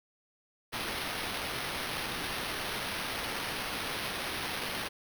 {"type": "noise with sample-and-hold", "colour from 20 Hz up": "blue", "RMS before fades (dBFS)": -36, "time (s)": [0.72, 4.89], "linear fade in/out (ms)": 20, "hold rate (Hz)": 7350, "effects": []}